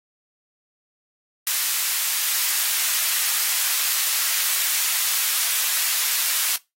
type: high-pass noise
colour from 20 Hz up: white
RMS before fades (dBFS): -22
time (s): 1.47-6.56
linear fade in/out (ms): 0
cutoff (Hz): 1400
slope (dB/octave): 12
effects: noise-tail reverb RT60 0.2 s tail -20 dB re dry + AAC 48 kbps